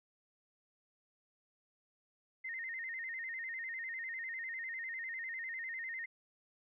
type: tone with vibrato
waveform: sine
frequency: 1952 Hz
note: B6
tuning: 21 cents flat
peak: -39 dBFS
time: 2.44-6.06 s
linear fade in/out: 10 ms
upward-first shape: square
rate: 10 Hz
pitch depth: 99 cents each way
effects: none